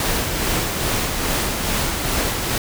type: noise with tremolo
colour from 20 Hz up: pink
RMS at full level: -20 dBFS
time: 0-2.58 s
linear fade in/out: 2 ms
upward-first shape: sine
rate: 2.4 Hz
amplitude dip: 35%
effects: none